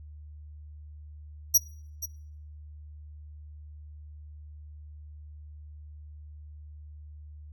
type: tone with echo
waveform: sawtooth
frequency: 5780 Hz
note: F#8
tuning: 41 cents flat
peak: -13 dBFS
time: 1.54-1.58 s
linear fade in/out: 10 ms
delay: 480 ms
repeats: 1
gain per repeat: -15 dB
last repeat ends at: 2.06 s
effects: noise-tail reverb RT60 0.6 s tail -23 dB re dry + added 75 Hz sine -43 dBFS peak until 7.52 s